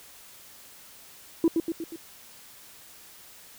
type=tone with echo; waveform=sine; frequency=329.6 Hz; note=E4; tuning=in tune; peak=-15 dBFS; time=1.44-1.48 s; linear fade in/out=2 ms; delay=120 ms; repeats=4; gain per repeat=-5 dB; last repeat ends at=1.96 s; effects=tanh soft clip ceiling -15 dBFS + white hiss -50 dBFS RMS until 3.58 s